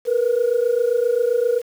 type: tone pair together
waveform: sine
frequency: 463.5 / 491.1 Hz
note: A#4 / B4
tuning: -10 / -10 cents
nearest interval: minor second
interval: 100 cents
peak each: -18 / -17 dBFS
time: 0.05-1.62 s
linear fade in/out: 50 ms
effects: tanh soft clip ceiling -11 dBFS + 7-bit